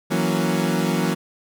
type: chord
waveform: 30% pulse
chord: F# dominant seventh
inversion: third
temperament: equal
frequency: 164.81 / 185 / 233.1 / 277.2 Hz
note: E3 / F#3 / A#3 / C#4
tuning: 0 / 0 / 0 / 0 cents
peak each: -21 / -21 / -23 / -25 dBFS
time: 0.1-1.15 s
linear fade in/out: 20 ms
effects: none